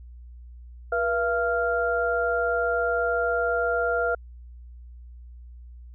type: tone cluster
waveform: sine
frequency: 481.1 / 677 / 1393 Hz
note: B4 / E5 / F6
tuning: -45 / +46 / -5 cents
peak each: -26 dBFS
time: 0.92-4.15 s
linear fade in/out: 5 ms
effects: added 60 Hz sine -41 dBFS peak until 5.94 s